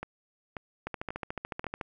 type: two click trains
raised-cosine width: 0.5 ms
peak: -21 / -19 dBFS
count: 4 / 14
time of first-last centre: 0.03-1.643 / 0.87-1.812 s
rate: 1.86 / 13.8 Hz
effects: none